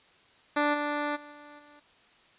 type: tone with level steps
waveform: 10% pulse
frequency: 293.7 Hz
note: D4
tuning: in tune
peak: -15 / -20 / -37 / -39 / -45 dBFS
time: 0.56-1.8 s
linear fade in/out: 10 ms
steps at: 0.73 / 1.15 / 1.31 / 1.58 s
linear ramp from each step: 20 ms
effects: white hiss -60 dBFS RMS until 2.38 s + resampled to 8000 Hz